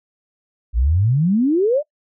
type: exponential sweep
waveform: sine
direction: up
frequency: 52.8 to 622.3 Hz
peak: -13 dBFS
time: 0.73-1.83 s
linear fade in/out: 50 ms
effects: noise-tail reverb RT60 0.1 s tail -23 dB re dry